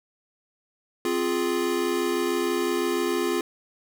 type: chord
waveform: square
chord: F minor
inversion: second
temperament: equal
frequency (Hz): 261.6 / 349.2 / 415.3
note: C4 / F4 / Ab4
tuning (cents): 0 / 0 / 0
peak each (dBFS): -31 / -26 / -29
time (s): 1.05-3.41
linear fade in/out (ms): 2
effects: none